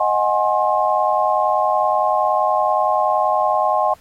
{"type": "chord", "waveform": "sine", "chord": "Ab dominant seventh", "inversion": "second", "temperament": "equal with one note detuned", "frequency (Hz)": [622.3, 740, 830.6, 1064.8], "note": ["Eb5", "Gb5", "Ab5", "C6"], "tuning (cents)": [0, 0, 0, 30], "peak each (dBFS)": -20, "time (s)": [0, 3.94], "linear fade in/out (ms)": 5, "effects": ["pink hiss -52 dBFS RMS until 4 s", "AAC 48 kbps"]}